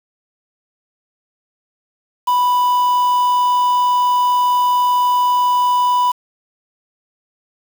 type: tone with quantisation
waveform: triangle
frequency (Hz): 987.8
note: B5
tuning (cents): 0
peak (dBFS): -10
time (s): 2.27-6.12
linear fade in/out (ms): 10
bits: 5
effects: none